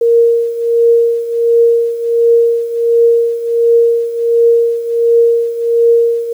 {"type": "tone with tremolo", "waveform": "sine", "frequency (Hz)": 466.2, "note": "A#4", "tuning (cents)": 0, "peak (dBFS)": -4, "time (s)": [0.01, 6.33], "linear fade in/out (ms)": 5, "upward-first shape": "triangle", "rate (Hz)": 1.4, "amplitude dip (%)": 80, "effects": ["7-bit"]}